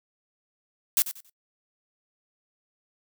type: noise with echo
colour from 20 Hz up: blue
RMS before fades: -21 dBFS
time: 0.97-1.02 s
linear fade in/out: 0 ms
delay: 92 ms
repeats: 3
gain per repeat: -12 dB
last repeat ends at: 1.296 s
effects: noise-tail reverb RT60 0.1 s tail -22 dB re dry